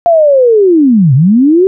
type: linear two-way sweep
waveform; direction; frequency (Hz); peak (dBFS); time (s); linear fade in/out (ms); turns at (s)
sine; down then up; 698.5 to 121.9 to 391.3; -3; 0.06-1.67; 0; 1.14
effects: none